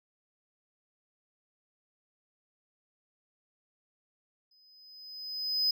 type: tone with exponential growth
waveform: triangle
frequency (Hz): 5030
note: D#8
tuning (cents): +18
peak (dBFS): -22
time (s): 4.51-5.71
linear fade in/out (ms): 5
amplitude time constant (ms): 260
effects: none